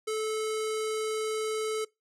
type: tone with low-pass filter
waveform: square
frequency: 435.1 Hz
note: A4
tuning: 19 cents flat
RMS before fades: -31 dBFS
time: 0.07-1.85 s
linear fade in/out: 10 ms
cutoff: 9300 Hz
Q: 1.6
effects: noise-tail reverb RT60 0.2 s tail -23 dB re dry